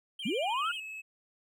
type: tone with vibrato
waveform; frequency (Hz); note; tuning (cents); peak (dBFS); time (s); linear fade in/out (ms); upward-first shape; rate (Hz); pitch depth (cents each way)
triangle; 3006; F#7; +27; -36; 0.19-0.8; 5; sine; 13; 110
type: tone with pitch glide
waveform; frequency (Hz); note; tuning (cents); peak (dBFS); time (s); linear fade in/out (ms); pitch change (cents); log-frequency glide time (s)
triangle; 2385 to 2586; D7 to E7; +26 to -34; -38; 0.22-1.02; 20; +140; 0.43-0.69
type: linear sweep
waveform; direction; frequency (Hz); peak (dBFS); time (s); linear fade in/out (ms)
sine; up; 170 to 1457; -29; 0.25-0.72; 10
effects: none